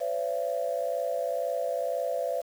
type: tone cluster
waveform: sine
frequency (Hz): 511 / 573 / 677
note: C5 / D5 / E5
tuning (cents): -41 / -43 / +46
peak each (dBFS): -31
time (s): 0-2.42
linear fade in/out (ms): 20
effects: tanh soft clip ceiling -17 dBFS + 8-bit